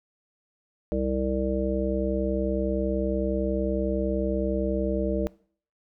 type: harmonic tone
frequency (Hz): 65.41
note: C2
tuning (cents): 0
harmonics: 1 / 3 / 5 / 7 / 9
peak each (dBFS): -30 / -30 / -30 / -30 / -30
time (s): 0.92-5.27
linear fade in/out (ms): 0
effects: noise-tail reverb RT60 0.5 s tail -22 dB re dry